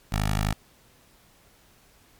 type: tone with notch filter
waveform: 10% pulse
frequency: 51.8 Hz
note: G#1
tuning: 4 cents flat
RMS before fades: -25 dBFS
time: 0.12-0.53 s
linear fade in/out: 5 ms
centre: 330 Hz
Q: 0.73
effects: pink hiss -58 dBFS RMS until 2.19 s + MP3 96 kbps